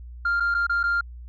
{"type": "tone with dropouts", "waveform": "sine", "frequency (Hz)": 1396.9, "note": "F6", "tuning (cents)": 0, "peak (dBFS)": -18, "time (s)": [0.25, 1.01], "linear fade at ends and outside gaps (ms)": 5, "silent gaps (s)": [[0.4, 0.404], [0.543, 0.547], [0.668, 0.695], [0.831, 0.837]], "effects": ["tanh soft clip ceiling -18 dBFS", "added 60 Hz sine -37 dBFS peak until 1.28 s"]}